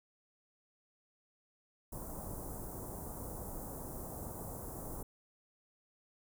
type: band-stop noise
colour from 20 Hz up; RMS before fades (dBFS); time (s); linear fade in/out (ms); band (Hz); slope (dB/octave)
pink; -44; 1.92-5.03; 5; 1000 to 8600; 24
effects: none